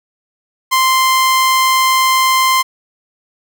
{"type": "tone", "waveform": "sawtooth", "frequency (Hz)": 1044, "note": "C6", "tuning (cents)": -4, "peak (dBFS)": -6, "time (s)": [0.71, 2.63], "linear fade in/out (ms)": 20, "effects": []}